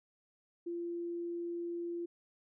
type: tone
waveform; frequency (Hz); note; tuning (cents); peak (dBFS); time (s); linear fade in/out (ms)
sine; 343.5; F4; -29; -36; 0.66-2.06; 10
effects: none